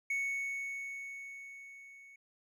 triangle tone with level ramp, 2217 Hz, C#7, in tune, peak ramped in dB -29 to -52 dBFS, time 0.1-2.16 s, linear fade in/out 5 ms, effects none

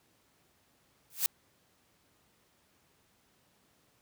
blue noise with exponential growth, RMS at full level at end -24 dBFS, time 1.1-1.26 s, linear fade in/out 1 ms, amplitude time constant 34 ms, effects pink hiss -69 dBFS RMS until 4.01 s + high-pass 80 Hz 12 dB/octave

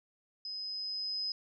sine tone with level ramp, 5050 Hz, D#8, 25 cents sharp, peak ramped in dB -38 to -32 dBFS, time 0.45-1.32 s, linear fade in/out 2 ms, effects none

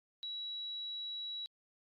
sine tone, 3900 Hz, B7, 23 cents flat, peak -39 dBFS, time 0.23-1.46 s, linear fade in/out 0 ms, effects Opus 48 kbps

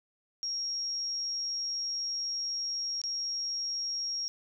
sine tone with dropouts, 5588 Hz, F8, in tune, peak -31 dBFS, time 0.43-4.28 s, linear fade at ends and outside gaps 0 ms, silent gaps 3.016-3.038 s, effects none

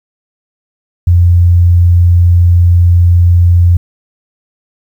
sine tone, 87.31 Hz, F2, in tune, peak -3 dBFS, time 1.07-3.77 s, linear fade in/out 5 ms, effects 7-bit

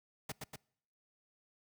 pink noise with echo, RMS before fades -40 dBFS, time 0.29-0.32 s, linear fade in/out 5 ms, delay 120 ms, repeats 2, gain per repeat -3 dB, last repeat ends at 0.56 s, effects noise-tail reverb RT60 0.7 s tail -26 dB re dry + high-pass 80 Hz 12 dB/octave

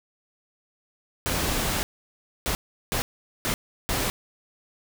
pink noise bursts at uneven times, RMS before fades -26 dBFS, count 5, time 1.26-1.83 / 2.46-2.55 / 2.92-3.02 / 3.45-3.54 / 3.89-4.1 s, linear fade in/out 0 ms, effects none

